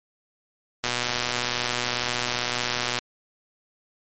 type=click train; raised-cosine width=0.2 ms; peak=-7 dBFS; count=263; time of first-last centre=0.84-2.988 s; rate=122 Hz; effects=MP3 32 kbps